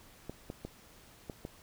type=clicks; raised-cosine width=2 ms; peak=-26 dBFS; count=5; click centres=0.296 / 0.501 / 0.65 / 1.298 / 1.451 s; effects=pink hiss -58 dBFS RMS until 1.62 s